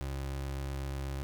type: tone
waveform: 30% pulse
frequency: 68.1 Hz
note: C#2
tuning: 30 cents flat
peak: -32 dBFS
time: 0.01-1.23 s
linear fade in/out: 0 ms
effects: none